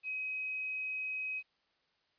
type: tone with quantisation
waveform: sine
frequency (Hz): 2533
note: D#7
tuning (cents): +30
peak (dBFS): -35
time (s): 0.03-1.43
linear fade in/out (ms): 50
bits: 10
effects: white hiss -75 dBFS RMS until 2.18 s + resampled to 11025 Hz